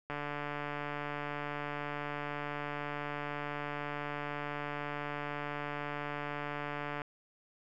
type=click train; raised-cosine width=0.5 ms; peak=-23 dBFS; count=1011; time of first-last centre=0.1-7.018 s; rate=146 Hz; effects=none